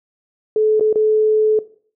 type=tone with dropouts; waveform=sine; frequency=431.6 Hz; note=A4; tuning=33 cents flat; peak=-12 dBFS; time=0.56-1.59 s; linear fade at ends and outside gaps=2 ms; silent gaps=0.797-0.808 / 0.928-0.957 s; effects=noise-tail reverb RT60 0.5 s tail -17 dB re dry